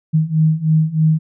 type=beating tone pair; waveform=sine; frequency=155.7 / 158.9 Hz; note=D#3 / D#3; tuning=+2 / +37 cents; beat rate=3.2 Hz; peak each=-16 / -14 dBFS; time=0.13-1.19 s; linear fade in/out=20 ms; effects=none